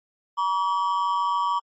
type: ring-modulated tone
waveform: triangle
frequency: 1049 Hz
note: C6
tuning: 4 cents sharp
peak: -16 dBFS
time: 0.37-1.6 s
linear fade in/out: 20 ms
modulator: 93.4 Hz
effects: MP3 32 kbps